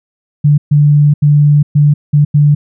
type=tone bursts at uneven times; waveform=sine; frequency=146.83 Hz; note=D3; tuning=in tune; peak=-4 dBFS; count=6; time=0.44-0.58 / 0.71-1.14 / 1.22-1.63 / 1.75-1.94 / 2.13-2.25 / 2.34-2.55 s; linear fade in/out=10 ms; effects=none